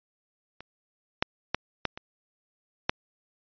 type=clicks; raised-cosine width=0.3 ms; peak=-26 / -6 / -8 / -9 / -22 / -6 dBFS; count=6; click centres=0.606 / 1.225 / 1.546 / 1.853 / 1.975 / 2.895 s; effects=resampled to 11025 Hz